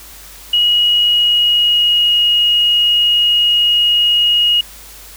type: tone with pitch glide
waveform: sine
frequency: 2900 to 2880 Hz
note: F#7 to F#7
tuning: -35 to -47 cents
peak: -9 dBFS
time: 0.53-4.61 s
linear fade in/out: 5 ms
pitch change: -12 cents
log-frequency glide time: 0.93-2.21 s
effects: added 50 Hz sine -41 dBFS peak until 5.16 s + white hiss -37 dBFS RMS until 5.16 s